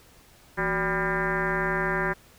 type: tone with frequency modulation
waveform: sine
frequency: 989 Hz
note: B5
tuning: 2 cents sharp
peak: -23 dBFS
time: 0.57-2.14 s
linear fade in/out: 20 ms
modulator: 205 Hz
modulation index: 4.4
effects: pink hiss -55 dBFS RMS until 2.38 s